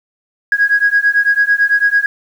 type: beating tone pair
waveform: sine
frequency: 1646 / 1655 Hz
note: G#6 / G#6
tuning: -16 / -6 cents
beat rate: 9 Hz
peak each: -12 dBFS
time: 0.52-2.06 s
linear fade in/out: 2 ms
effects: tanh soft clip ceiling -2 dBFS + 7-bit